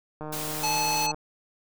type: click train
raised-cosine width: 1 ms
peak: -23 dBFS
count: 144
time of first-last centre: 0.21-1.145 s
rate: 153 Hz
type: noise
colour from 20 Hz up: white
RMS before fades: -34 dBFS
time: 0.32-1.07 s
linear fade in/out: 10 ms
type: harmonic tone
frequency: 863 Hz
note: A5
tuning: 34 cents flat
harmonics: 1 / 3 / 5 / 7 / 9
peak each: -26 / -32 / -31 / -33 / -42 dBFS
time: 0.63-1.12 s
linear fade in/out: 10 ms
effects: none